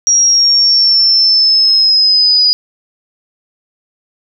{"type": "linear sweep", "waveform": "sine", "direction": "down", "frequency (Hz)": [5680, 4915], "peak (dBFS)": -6, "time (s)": [0.07, 2.53], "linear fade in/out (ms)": 0, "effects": []}